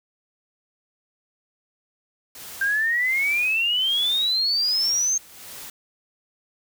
white noise with tremolo, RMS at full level -38 dBFS, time 2.35-5.7 s, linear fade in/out 2 ms, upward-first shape sine, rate 1.3 Hz, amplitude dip 70%
sine exponential sweep, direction up, 1577 to 6440 Hz, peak -19 dBFS, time 2.61-5.18 s, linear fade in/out 5 ms
effects none

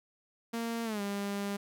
sawtooth tone with pitch glide, 230.9 to 201 Hz, A#3 to G3, -16 to +44 cents, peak -29 dBFS, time 0.53-1.57 s, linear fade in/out 10 ms, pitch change -240 cents, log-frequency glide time 0.84-1.01 s, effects none

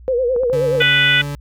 sine tone with vibrato, 498.5 Hz, B4, 16 cents sharp, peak -14 dBFS, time 0.08-0.82 s, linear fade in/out 0 ms, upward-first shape sine, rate 9.4 Hz, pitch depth 100 cents each way
clicks, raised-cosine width 1 ms, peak -19 dBFS, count 4, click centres 0.363 / 0.434 / 0.499 / 0.749 s
40% pulse tone with pitch glide, 142.9 to 143.89 Hz, D3 to D3, -47 to -35 cents, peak -22 dBFS, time 0.53-1.35 s, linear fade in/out 0 ms, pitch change +12 cents, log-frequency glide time 1.05-1.23 s
harmonic tone, 494.7 Hz, B4, 3 cents sharp, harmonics 3 / 4 / 5 / 6 / 7, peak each -16 / -17 / -18 / -19 / -19 dBFS, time 0.8-1.22 s, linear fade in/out 10 ms
effects added 60 Hz sine -37 dBFS peak until 1.4 s

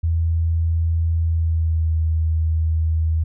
sine tone with pitch glide, 82.4 to 80.19 Hz, E2 to E2, 0 to -47 cents, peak -16 dBFS, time 0.03-3.24 s, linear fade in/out 10 ms, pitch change -47 cents, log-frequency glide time 1.19-1.96 s, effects none

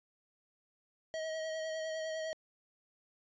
square tone with vibrato, 636 Hz, D#5, 38 cents sharp, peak -37 dBFS, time 1.14-2.33 s, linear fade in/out 0 ms, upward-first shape triangle, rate 9.9 Hz, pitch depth 26 cents each way, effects resampled to 16000 Hz

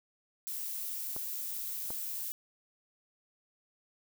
violet noise, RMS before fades -38 dBFS, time 0.47-2.32 s, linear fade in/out 0 ms
clicks, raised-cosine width 1 ms, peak -28 dBFS, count 2, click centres 1.164 / 1.905 s
effects none

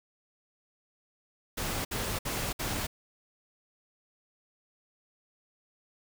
pink noise bursts, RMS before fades -33 dBFS, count 4, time 1.57-2.87 s, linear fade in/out 10 ms, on 280 ms, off 60 ms, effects none

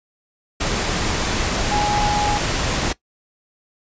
sine tone in noise, 830.6 Hz, G#5, in tune, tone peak -19 dBFS, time 1.71-2.38 s, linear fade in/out 10 ms, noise pink, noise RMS -21 dBFS, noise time 0.6-2.93 s, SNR -1 dB, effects noise-tail reverb RT60 0.1 s tail -19 dB re dry + resampled to 16000 Hz

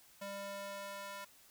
square tone with high-pass filter sweep, 199 Hz, G3, 26 cents sharp, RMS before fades -45 dBFS, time 0.21-1.25 s, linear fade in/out 10 ms, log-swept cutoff 430 to 940 Hz, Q 1.3, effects white hiss -63 dBFS RMS until 1.5 s

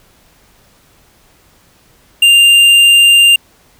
sine tone with tanh clipping, 2794 Hz, F7, in tune, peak -5 dBFS, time 2.22-3.36 s, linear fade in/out 5 ms, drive 10 dB, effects pink hiss -49 dBFS RMS until 3.79 s

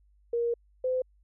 sine tone pair in turn, 470.6 / 511.5 Hz, A#4 / C5, +16 / -39 cents, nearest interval minor second, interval 145 cents, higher second, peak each -25 dBFS, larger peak neither, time 0.33-0.54 / 0.84-1.02 s, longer first, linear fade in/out 5 ms, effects added 50 Hz sine -60 dBFS peak until 1.23 s

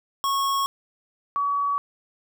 square / sine tone pair in turn, 1099 / 1134.5 Hz, C#6 / C#6, -15 / +40 cents, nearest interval minor second, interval 55 cents, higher second, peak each -22 / -21 dBFS, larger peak second, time 0.24-0.66 / 1.36-1.78 s, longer neither, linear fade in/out 0 ms, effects none

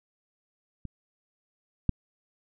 clicks, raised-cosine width 5 ms, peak -25 / -10 dBFS, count 2, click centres 0.853 / 1.893 s, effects none

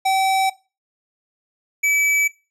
square tone pair in turn, 768 / 2297 Hz, G5 / D7, -36 / -39 cents, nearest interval octave + perfect fifth, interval 1897 cents, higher second, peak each -16 dBFS, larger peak neither, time 0.05-0.5 / 1.83-2.28 s, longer neither, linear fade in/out 10 ms, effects noise-tail reverb RT60 0.3 s tail -20 dB re dry + low-pass 12000 Hz 12 dB/octave

